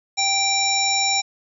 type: harmonic tone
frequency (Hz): 784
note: G5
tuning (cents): 0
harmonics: 1 / 3 / 5 / 7 / 9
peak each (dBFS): -24 / -24 / -24 / -24 / -24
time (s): 0.17-1.22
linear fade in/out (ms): 20
effects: none